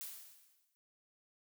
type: noise with exponential decay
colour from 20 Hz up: blue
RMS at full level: -43 dBFS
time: 0.01-0.75 s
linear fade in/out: 0 ms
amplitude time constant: 160 ms
effects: none